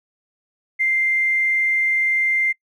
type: tone with tanh clipping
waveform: triangle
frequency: 2093 Hz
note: C7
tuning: in tune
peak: -16 dBFS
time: 0.79-2.53 s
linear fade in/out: 20 ms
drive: 3 dB
effects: noise-tail reverb RT60 0.1 s tail -24 dB re dry